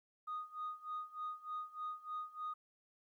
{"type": "tone with tremolo", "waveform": "sine", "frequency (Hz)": 1239, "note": "D#6", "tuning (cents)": -8, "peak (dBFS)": -37, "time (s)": [0.27, 2.54], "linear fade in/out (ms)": 10, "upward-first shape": "sine", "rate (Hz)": 3.3, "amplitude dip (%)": 90, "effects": ["tanh soft clip ceiling -36 dBFS", "13-bit"]}